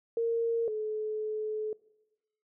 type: tone pair in turn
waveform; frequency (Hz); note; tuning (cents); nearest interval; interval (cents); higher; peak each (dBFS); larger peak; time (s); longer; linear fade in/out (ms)
sine; 461.4 / 430.2; A#4 / A4; -18 / -39; minor second; 121; first; -26 / -31; first; 0.17-0.68 / 0.68-1.73; second; 2
effects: noise-tail reverb RT60 1.0 s tail -21 dB re dry